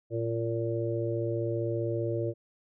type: harmonic tone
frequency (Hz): 115.1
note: A#2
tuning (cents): -22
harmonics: 1 / 3 / 4 / 5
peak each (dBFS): -32 / -32 / -35 / -35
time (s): 0.1-2.34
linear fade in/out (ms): 50
effects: none